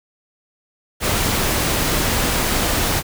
pink noise, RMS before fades -19 dBFS, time 1-3.03 s, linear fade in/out 50 ms, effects none

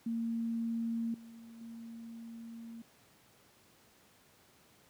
sine tone with level steps, 229.7 Hz, A#3, 25 cents flat, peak -32 / -49 / -44 dBFS, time 0.06-2.82 s, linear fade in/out 5 ms, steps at 1.14 / 1.61 s, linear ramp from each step 2 ms, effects pink hiss -64 dBFS RMS until 4.89 s + high-pass 100 Hz 12 dB/octave

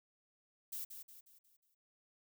violet noise with echo, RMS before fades -43 dBFS, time 0.72-0.85 s, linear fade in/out 10 ms, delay 180 ms, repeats 5, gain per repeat -7 dB, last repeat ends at 1.75 s, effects none

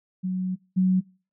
sine tone pair in turn, 185 / 185.78 Hz, F#3 / F#3, 0 / +7 cents, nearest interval unison, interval 7 cents, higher second, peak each -24 / -17 dBFS, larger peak second, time 0.23-0.56 / 0.76-1.01 s, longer first, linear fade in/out 20 ms, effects noise-tail reverb RT60 0.4 s tail -26 dB re dry

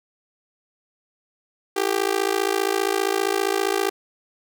sawtooth tone with amplitude modulation, 393.8 Hz, G4, 8 cents sharp, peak -12 dBFS, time 1.76-3.9 s, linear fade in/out 10 ms, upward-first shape sine, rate 55.1 Hz, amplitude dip 100%, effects none

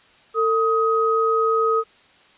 sine tone pair together, 449.2 / 1259.6 Hz, A4 / D#6, +36 / +21 cents, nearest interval octave + tritone, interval 1785 cents, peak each -19 dBFS, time 0.34-1.84 s, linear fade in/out 50 ms, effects white hiss -53 dBFS RMS until 2.37 s + resampled to 8000 Hz

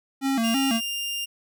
square tone with vibrato, 248.6 Hz, B3, 12 cents sharp, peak -22 dBFS, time 0.21-0.81 s, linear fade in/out 50 ms, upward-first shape square, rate 3 Hz, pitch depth 150 cents each way
sawtooth tone, 2800 Hz, F7, 4 cents sharp, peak -24 dBFS, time 0.43-1.26 s, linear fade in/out 20 ms
effects none

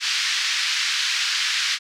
white band-pass noise, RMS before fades -23 dBFS, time 0-1.79 s, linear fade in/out 50 ms, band 1500 to 5200 Hz, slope 24 dB/octave, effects none

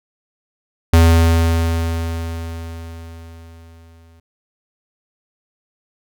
square tone with exponential decay, 82.8 Hz, E2, 8 cents sharp, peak -7 dBFS, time 0.93-4.2 s, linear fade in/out 5 ms, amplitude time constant 710 ms, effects none

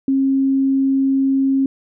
sine tone, 270 Hz, C#4, 45 cents flat, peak -13 dBFS, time 0.08-1.66 s, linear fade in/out 2 ms, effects none

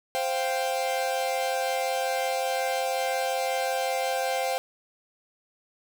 45% pulse chord, C suspended fourth, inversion none, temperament equal, 523.3 / 698.5 / 784 Hz, C5 / F5 / G5, 0 / 0 / 0 cents, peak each -29 / -31 / -30 dBFS, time 0.15-4.58 s, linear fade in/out 0 ms, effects none

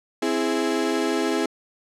35% pulse chord, C augmented, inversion none, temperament equal, 261.6 / 329.6 / 415.3 Hz, C4 / E4 / G#4, 0 / 0 / 0 cents, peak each -25 / -23 / -24 dBFS, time 0.22-1.46 s, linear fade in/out 5 ms, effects low-pass 9000 Hz 12 dB/octave

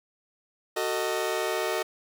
sawtooth chord, D# diminished, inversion first, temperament just, 373.4 / 448 / 622.3 Hz, F#4 / A4 / D#5, +16 / +31 / 0 cents, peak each -27 dBFS, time 0.76-1.83 s, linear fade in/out 10 ms, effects none

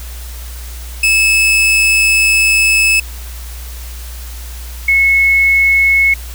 40% pulse / sine tone pair in turn, 2604 / 2190 Hz, E7 / C#7, -22 / -22 cents, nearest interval minor third, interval 300 cents, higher first, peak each -7 / -7 dBFS, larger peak neither, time 1.03-3 / 4.88-6.14 s, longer first, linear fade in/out 5 ms, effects added 60 Hz sine -25 dBFS peak until 6.34 s + white hiss -34 dBFS RMS until 6.34 s

